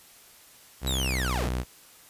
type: tone with pitch glide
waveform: sawtooth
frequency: 65.8 to 62.18 Hz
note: C2 to B1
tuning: +10 to +12 cents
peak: -23 dBFS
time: 0.81-1.65 s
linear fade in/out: 50 ms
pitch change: -98 cents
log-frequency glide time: 1-1.37 s
type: linear sweep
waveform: sawtooth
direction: down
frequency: 3951 to 42.84 Hz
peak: -26 dBFS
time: 0.87-1.49 s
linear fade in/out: 0 ms
effects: white hiss -53 dBFS RMS until 2.09 s + resampled to 32000 Hz